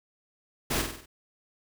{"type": "noise with echo", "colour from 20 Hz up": "pink", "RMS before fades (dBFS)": -28, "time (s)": [0.7, 0.82], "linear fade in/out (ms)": 10, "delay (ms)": 48, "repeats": 5, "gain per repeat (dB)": -5, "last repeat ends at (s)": 1.06, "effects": []}